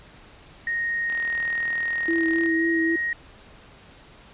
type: tone with pitch glide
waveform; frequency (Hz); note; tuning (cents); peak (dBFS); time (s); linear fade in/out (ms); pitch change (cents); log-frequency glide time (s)
sine; 1864.7 to 1880.9; A#6 to A#6; 0 to +15; -23; 0.67-3.13; 2; +15; 2.46-2.6
type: click train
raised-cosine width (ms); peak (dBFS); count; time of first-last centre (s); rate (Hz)
0.3; -22; 55; 1.1-2.46; 39.7
type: tone with vibrato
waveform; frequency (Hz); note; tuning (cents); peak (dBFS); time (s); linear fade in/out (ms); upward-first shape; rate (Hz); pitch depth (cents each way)
sine; 329.6; E4; 0; -21; 2.08-2.96; 5; sine; 3.7; 19
effects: pink hiss -49 dBFS RMS until 4.33 s + resampled to 8000 Hz